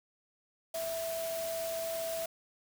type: tone in noise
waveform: sine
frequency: 659 Hz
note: E5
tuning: 1 cent flat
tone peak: -34 dBFS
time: 0.74-2.26 s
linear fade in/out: 5 ms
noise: white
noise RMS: -42 dBFS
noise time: 0.74-2.26 s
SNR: +5 dB
effects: none